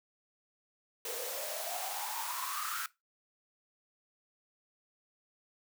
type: noise with high-pass filter sweep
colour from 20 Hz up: white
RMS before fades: -38 dBFS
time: 1.05-2.86 s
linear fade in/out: 2 ms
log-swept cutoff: 450 to 1400 Hz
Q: 9.9
effects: noise-tail reverb RT60 0.2 s tail -19 dB re dry